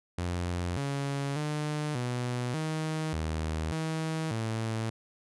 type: tone with pitch steps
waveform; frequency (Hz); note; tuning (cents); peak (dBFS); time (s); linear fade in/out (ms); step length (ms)
sawtooth; 88 / 139.9 / 150.5 / 123.2 / 157.1 / 79 / 159.5 / 112; F2 / C#3 / D3 / B2 / D#3 / D#2 / D#3 / A2; +14 / +16 / +43 / -4 / +17 / +27 / +43 / +31; -26; 0.18-4.9; 5; 590
effects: resampled to 24000 Hz